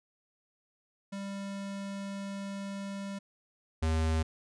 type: tone pair in turn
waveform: square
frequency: 197.7 / 79.97 Hz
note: G3 / D#2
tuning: +15 / +48 cents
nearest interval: octave + major third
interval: 1567 cents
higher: first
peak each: -37 / -27 dBFS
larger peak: second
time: 1.12-3.19 / 3.82-4.23 s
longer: first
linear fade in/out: 10 ms
effects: resampled to 22050 Hz